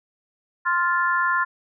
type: harmonic tone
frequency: 349.2 Hz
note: F4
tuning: in tune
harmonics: 3 / 4 / 5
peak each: -22 / -23 / -24 dBFS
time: 0.65-1.45 s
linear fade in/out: 20 ms
effects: none